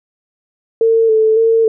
sine tone with vibrato, 445.7 Hz, A4, 22 cents sharp, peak -8 dBFS, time 0.81-1.68 s, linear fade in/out 2 ms, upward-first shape square, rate 1.8 Hz, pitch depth 27 cents each way, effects none

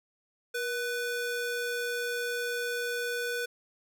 square ring-modulated tone, 987.8 Hz, B5, in tune, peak -28 dBFS, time 0.54-3.46 s, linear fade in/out 10 ms, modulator 509 Hz, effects none

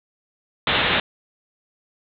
white low-pass noise, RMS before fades -20 dBFS, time 0.67-1 s, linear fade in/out 2 ms, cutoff 3800 Hz, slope 96 dB/octave, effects none

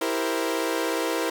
sawtooth chord, C dominant seventh, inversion first, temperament equal, 329.6 / 392 / 466.2 / 523.3 Hz, E4 / G4 / Bb4 / C5, 0 / 0 / 0 / 0 cents, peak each -24 / -29 / -25 / -27 dBFS, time 0.01-1.3 s, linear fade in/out 5 ms, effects none

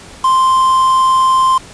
triangle tone with quantisation, 1045 Hz, C6, 2 cents flat, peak -6 dBFS, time 0.24-1.58 s, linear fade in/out 5 ms, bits 4, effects pink hiss -36 dBFS RMS until 1.73 s + resampled to 22050 Hz

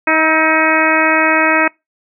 harmonic tone with a mistuned harmonic, 316.1 Hz, D#4, 27 cents sharp, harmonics 1 / 2 / 3 / 4 / 5 / 6 / 7 / 8, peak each -18 / -18 / -18 / -18 / -18 / -18 / -18 / -18 dBFS, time 0.07-1.68 s, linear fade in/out 5 ms, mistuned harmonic 4, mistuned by +35 cents, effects noise-tail reverb RT60 0.2 s tail -25 dB re dry

